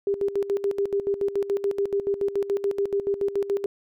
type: tone with tremolo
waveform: sine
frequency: 399.5 Hz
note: G4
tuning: 33 cents sharp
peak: -20 dBFS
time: 0.07-3.66 s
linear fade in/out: 2 ms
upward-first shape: square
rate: 7 Hz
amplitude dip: 75%
effects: none